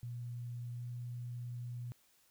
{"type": "tone with pitch glide", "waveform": "sine", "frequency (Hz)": [120.5, 121.41], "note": ["B2", "B2"], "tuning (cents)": [-42, -29], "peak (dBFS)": -40, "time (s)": [0.03, 1.92], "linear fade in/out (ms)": 0, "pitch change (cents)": 13, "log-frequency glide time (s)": [0.76, 0.84], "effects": ["white hiss -70 dBFS RMS until 2.3 s"]}